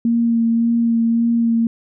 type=tone with vibrato; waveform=sine; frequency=231.5 Hz; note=A#3; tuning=12 cents flat; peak=-13 dBFS; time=0.05-1.67 s; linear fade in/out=2 ms; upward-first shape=sine; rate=1.8 Hz; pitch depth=16 cents each way; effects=none